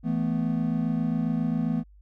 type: chord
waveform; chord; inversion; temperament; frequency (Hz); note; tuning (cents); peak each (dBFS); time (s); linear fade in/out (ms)
triangle; E suspended fourth; none; just; 164.81 / 219.8 / 247.2; E3 / A3 / B3; 0 / -2 / +2; -26; 0.03-1.84; 50
effects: added 50 Hz sine -50 dBFS peak until 2.01 s

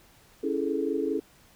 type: chord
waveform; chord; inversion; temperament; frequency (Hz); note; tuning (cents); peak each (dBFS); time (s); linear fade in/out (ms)
sine; A major seventh; first; equal; 277.2 / 329.6 / 415.3 / 440; C#4 / E4 / G#4 / A4; 0 / 0 / 0 / 0; -31; 0.43-1.2; 10
effects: pink hiss -58 dBFS RMS until 1.55 s

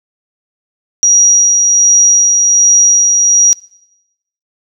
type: tone with tremolo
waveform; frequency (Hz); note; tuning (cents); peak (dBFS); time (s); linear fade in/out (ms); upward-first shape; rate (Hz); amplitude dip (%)
sine; 5750; F8; +50; -3; 1.03-3.53; 0; sine; 1.3; 30
effects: noise-tail reverb RT60 0.9 s tail -23 dB re dry

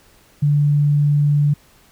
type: tone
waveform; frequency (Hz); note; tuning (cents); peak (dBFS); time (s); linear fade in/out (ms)
sine; 146; D3; -10; -12; 0.42-1.54; 10
effects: pink hiss -52 dBFS RMS until 1.91 s

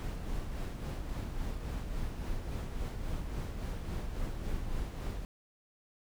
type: noise with tremolo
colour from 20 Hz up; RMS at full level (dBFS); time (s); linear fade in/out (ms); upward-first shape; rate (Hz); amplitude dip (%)
brown; -35; 0-5.25; 0; sine; 3.6; 40
effects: none

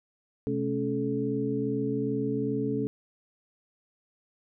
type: tone cluster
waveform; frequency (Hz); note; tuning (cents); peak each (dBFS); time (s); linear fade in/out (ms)
sine; 128.4 / 215.3 / 277.8 / 432.1; C3 / A3 / C#4 / A4; -32 / -37 / +4 / -31; -34 / -33 / -30 / -31; 0.47-2.87; 0
effects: none

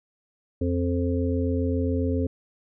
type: harmonic tone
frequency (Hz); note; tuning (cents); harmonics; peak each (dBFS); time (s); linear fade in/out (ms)
87.31; F2; 0; 1 / 3 / 5 / 6; -25 / -26 / -30 / -33; 0.61-2.27; 5
effects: none

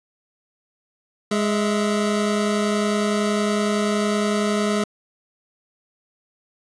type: tone pair together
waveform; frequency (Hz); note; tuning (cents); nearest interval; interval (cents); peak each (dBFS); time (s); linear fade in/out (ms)
25% pulse; 207.4 / 653; G#3 / E5; -2 / -17; octave + minor sixth; 1985; -16 / -23; 1.31-4.84; 5
effects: resampled to 22050 Hz + 8-bit

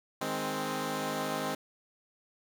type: chord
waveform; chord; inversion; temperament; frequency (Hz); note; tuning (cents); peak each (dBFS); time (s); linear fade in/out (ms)
10% pulse; Ab major; second; equal; 155.56 / 207.7 / 261.6; Eb3 / Ab3 / C4; 0 / 0 / 0; -30 / -29 / -26; 0.21-1.55; 5
effects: none

